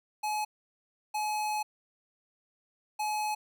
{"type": "tone bursts at uneven times", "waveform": "square", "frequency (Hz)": 849, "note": "G#5", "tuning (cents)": 38, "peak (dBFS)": -30, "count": 3, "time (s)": [[0.23, 0.45], [1.14, 1.63], [2.99, 3.35]], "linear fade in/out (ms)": 10, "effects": []}